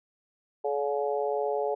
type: harmonic tone with a mistuned harmonic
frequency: 142.5 Hz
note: C#3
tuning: 48 cents sharp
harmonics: 3 / 4 / 5 / 6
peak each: -29 / -31 / -33 / -35 dBFS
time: 0.64-1.75 s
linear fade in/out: 10 ms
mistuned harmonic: 6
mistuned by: -18 cents
effects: none